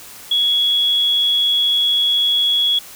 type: tone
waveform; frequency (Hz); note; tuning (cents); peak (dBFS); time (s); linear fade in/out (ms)
sine; 3352; G#7; +15; -13; 0.31-2.79; 5
effects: white hiss -38 dBFS RMS until 2.95 s